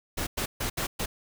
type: noise bursts at uneven times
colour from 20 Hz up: pink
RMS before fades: -30 dBFS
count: 5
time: 0.17-0.27 / 0.37-0.46 / 0.6-0.7 / 0.77-0.87 / 0.99-1.06 s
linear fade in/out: 10 ms
effects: none